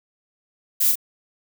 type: noise with echo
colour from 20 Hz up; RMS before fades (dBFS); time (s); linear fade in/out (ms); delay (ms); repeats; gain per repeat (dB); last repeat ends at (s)
violet; -19; 0.8-0.92; 10; 36; 1; -3; 0.956
effects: none